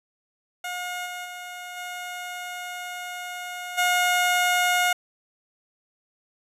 15% pulse tone with level steps, 718 Hz, F5, 48 cents sharp, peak -23 / -26 / -29 / -26 / -13 dBFS, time 0.64-4.93 s, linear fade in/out 5 ms, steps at 1.05 / 1.24 / 1.76 / 3.77 s, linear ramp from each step 20 ms, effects resampled to 32000 Hz

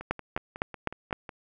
two click trains, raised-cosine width 0.5 ms, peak -11 / -24 dBFS, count 5 / 8, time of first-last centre 0.11-1.128 / 0.01-1.292 s, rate 3.93 / 5.46 Hz, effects none

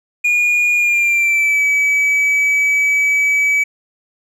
triangle tone with pitch glide, 2437 to 2287 Hz, D#7 to D7, -37 to -47 cents, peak -10 dBFS, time 0.24-3.64 s, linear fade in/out 10 ms, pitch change -110 cents, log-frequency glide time 0.75-1.64 s, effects none

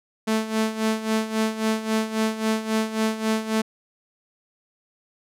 sawtooth tone with tremolo, 219.8 Hz, A3, 2 cents flat, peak -15 dBFS, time 0.27-3.62 s, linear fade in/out 10 ms, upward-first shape sine, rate 3.7 Hz, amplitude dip 75%, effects low-pass 12000 Hz 12 dB/octave

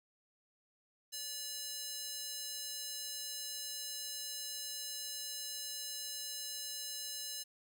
square tone with high-pass filter, 578 Hz, D5, 28 cents flat, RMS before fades -43 dBFS, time 1.12-7.44 s, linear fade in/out 20 ms, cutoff 4900 Hz, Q 1.3, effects 11-bit

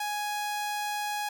sawtooth tone, 832 Hz, G#5, 3 cents sharp, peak -26 dBFS, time 0-1.29 s, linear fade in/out 5 ms, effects 9-bit

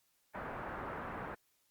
white low-pass noise, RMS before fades -43 dBFS, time 0.34-1.35 s, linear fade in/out 10 ms, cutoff 1500 Hz, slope 24 dB/octave, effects white hiss -75 dBFS RMS until 1.7 s + Opus 48 kbps

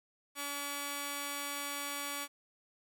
5% pulse tone pair together, 285.1 / 1140.4 Hz, C#4 / C#6, +49 / +49 cents, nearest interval 2 octaves, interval 2400 cents, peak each -29 / -29 dBFS, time 0.35-2.28 s, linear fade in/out 50 ms, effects none

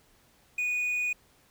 triangle tone with quantisation, 2468 Hz, D#7, 15 cents flat, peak -25 dBFS, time 0.58-1.13 s, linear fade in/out 5 ms, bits 9, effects pink hiss -63 dBFS RMS until 1.5 s

